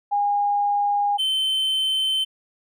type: tone pair in turn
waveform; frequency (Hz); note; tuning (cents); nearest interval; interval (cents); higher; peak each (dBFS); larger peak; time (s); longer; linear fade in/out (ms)
sine / triangle; 816 / 3081; G#5 / G7; -31 / -31; octave + major seventh; 2300; second; -18 / -18; neither; 0.11-1.18 / 1.18-2.25; neither; 20
effects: none